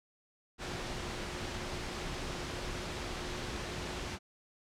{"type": "tone in noise", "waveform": "sine", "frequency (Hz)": 358.8, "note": "F4", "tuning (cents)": 47, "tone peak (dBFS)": -48, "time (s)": [0.58, 4.19], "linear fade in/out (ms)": 50, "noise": "pink", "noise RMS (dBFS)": -39, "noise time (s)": [0.58, 4.19], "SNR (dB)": -12, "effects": ["low-pass 6000 Hz 12 dB/octave"]}